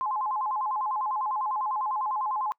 sine tone with vibrato, 943 Hz, A#5, 20 cents sharp, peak -26 dBFS, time 0.01-2.52 s, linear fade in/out 0 ms, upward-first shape square, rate 10 Hz, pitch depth 180 cents each way, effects noise-tail reverb RT60 0.1 s tail -24 dB re dry

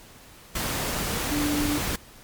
sine tone in noise, 293.7 Hz, D4, in tune, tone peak -24 dBFS, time 1.31-1.78 s, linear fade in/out 5 ms, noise pink, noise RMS -28 dBFS, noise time 0.55-1.96 s, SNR +1 dB, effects pink hiss -49 dBFS RMS until 2.23 s + MP3 96 kbps

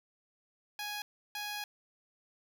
10% pulse tone bursts at uneven times, 830.6 Hz, G#5, in tune, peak -29 dBFS, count 2, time 0.79-1.02 / 1.35-1.64 s, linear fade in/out 2 ms, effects none

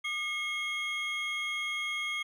triangle tone cluster, 1208 / 2165 / 3255 Hz, D6 / C#7 / G#7, +48 / -41 / -36 cents, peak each -40 / -31 / -36 dBFS, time 0.04-2.23 s, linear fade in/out 10 ms, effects none

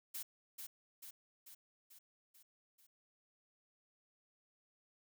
blue noise with echo, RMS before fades -44 dBFS, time 0.14-0.23 s, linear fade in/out 10 ms, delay 440 ms, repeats 6, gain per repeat -4 dB, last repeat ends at 2.87 s, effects none

